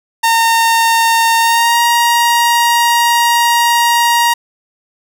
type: tone with pitch glide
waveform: sawtooth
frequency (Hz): 915 to 943.4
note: A#5 to A#5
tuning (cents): -32 to +20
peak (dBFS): -5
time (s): 0.23-4.34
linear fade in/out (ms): 10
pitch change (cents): +52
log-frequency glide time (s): 1.39-1.8
effects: none